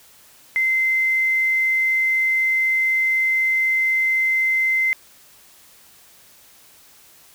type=tone with quantisation; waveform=sine; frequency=2072 Hz; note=C7; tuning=17 cents flat; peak=-16 dBFS; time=0.56-4.93 s; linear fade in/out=0 ms; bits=7; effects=white hiss -50 dBFS RMS until 7.34 s

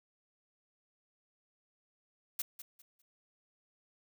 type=noise with echo; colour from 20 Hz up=blue; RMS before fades=-35 dBFS; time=2.39-2.42 s; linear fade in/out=5 ms; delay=200 ms; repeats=3; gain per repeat=-12 dB; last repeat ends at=3.02 s; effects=none

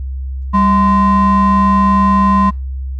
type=ring-modulated tone; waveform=triangle; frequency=418.5 Hz; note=G#4; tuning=13 cents sharp; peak=-3 dBFS; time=0.53-2.51 s; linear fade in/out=20 ms; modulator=614 Hz; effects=added 66 Hz sine -19 dBFS peak until 2.99 s + Opus 48 kbps

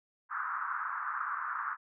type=band-pass noise; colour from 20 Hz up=pink; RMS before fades=-36 dBFS; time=0.29-1.77 s; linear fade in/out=50 ms; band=1100 to 1500 Hz; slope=48 dB/octave; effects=none

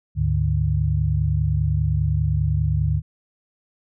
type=tone cluster; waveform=sine; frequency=73.8 / 103.8 / 148.8 Hz; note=D2 / G#2 / D3; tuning=+9 / 0 / +23 cents; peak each=-22 dBFS; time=0.15-3.02 s; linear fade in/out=50 ms; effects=none

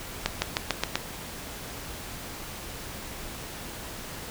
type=accelerating click train; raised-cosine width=0.2 ms; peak=-6 dBFS; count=6; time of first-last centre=0.26-0.956 s; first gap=160 ms; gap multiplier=0.93; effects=pink hiss -39 dBFS RMS until 4.3 s

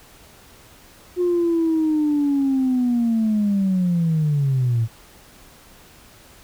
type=linear sweep; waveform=sine; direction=down; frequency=360 to 110 Hz; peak=-15 dBFS; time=1.16-4.88 s; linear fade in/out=50 ms; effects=tanh soft clip ceiling -13 dBFS + pink hiss -48 dBFS RMS until 6.43 s

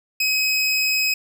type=tone; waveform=25% pulse; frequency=2538 Hz; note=D#7; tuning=34 cents sharp; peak=-14 dBFS; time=0.2-1.14 s; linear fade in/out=5 ms; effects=none

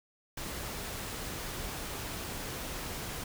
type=noise; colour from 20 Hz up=pink; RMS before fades=-39 dBFS; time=0.37-3.24 s; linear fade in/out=5 ms; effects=none

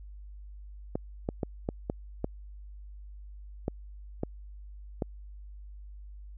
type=clicks; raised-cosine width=2 ms; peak=-16 dBFS; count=9; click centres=0.955 / 1.289 / 1.432 / 1.689 / 1.899 / 2.244 / 3.681 / 4.234 / 5.022 s; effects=added 50 Hz sine -43 dBFS peak until 6.37 s

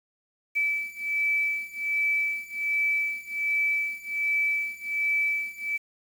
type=beating tone pair; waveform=sine; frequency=2308 / 2309.3 Hz; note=D7 / D7; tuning=-31 / -30 cents; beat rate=1.3 Hz; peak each=-28 / -27 dBFS; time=0.55-5.78 s; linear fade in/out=20 ms; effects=8-bit

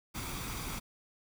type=noise with comb filter; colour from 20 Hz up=pink; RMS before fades=-39 dBFS; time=0.14-0.8 s; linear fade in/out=20 ms; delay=0.85 ms; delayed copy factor=+0.5; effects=none

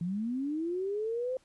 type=linear sweep; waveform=sine; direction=up; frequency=164.4 to 523.3 Hz; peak=-30 dBFS; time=0.01-1.37 s; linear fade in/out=2 ms; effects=pink hiss -67 dBFS RMS until 1.44 s + resampled to 24000 Hz

